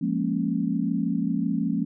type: chord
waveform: sine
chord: Bb minor seventh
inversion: second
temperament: equal with one note detuned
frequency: 174.61 / 207.7 / 233.1 / 275 Hz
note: F3 / Ab3 / Bb3 / Db4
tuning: 0 / 0 / 0 / -14 cents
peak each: -28 dBFS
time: 0.01-1.85 s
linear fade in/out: 10 ms
effects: none